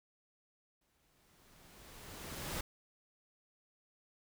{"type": "noise with exponential growth", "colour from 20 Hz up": "pink", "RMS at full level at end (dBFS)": -39, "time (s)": [0.81, 2.61], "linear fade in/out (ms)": 5, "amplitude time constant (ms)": 390, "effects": []}